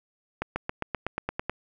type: accelerating click train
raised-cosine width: 0.5 ms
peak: -13 dBFS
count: 10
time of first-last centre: 0.42-1.496 s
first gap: 140 ms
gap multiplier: 0.96
effects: none